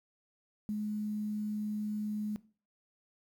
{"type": "tone with quantisation", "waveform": "sine", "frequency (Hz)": 211, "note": "G#3", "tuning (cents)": 28, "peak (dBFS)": -32, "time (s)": [0.69, 2.36], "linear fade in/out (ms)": 0, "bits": 10, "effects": ["noise-tail reverb RT60 0.4 s tail -19 dB re dry"]}